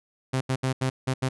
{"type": "tone bursts at uneven times", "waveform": "sawtooth", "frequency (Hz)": 130.81, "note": "C3", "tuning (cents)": 0, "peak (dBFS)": -19, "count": 6, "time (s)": [[0.33, 0.41], [0.49, 0.56], [0.63, 0.73], [0.81, 0.9], [1.07, 1.14], [1.22, 1.29]], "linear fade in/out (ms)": 10, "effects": ["resampled to 24000 Hz"]}